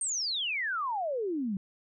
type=exponential sweep; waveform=sine; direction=down; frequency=8870 to 183.3 Hz; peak=-29 dBFS; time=0.01-1.57 s; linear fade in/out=2 ms; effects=none